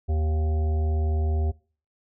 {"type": "harmonic tone", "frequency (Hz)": 77.78, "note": "D#2", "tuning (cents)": 0, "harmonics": [1, 3, 5, 7, 9, 10], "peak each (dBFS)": [-21, -39, -36, -45, -40, -49], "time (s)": [0.08, 1.52], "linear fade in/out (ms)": 20, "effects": ["noise-tail reverb RT60 0.4 s tail -22 dB re dry"]}